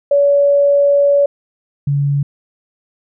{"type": "tone pair in turn", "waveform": "sine", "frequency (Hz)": [568, 142], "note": ["C#5", "C#3"], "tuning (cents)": [42, 42], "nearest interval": "2 octaves", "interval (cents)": 2400, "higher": "first", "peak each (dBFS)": [-8, -12], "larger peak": "first", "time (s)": [[0.11, 1.26], [1.87, 2.23]], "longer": "first", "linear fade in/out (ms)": 5, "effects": []}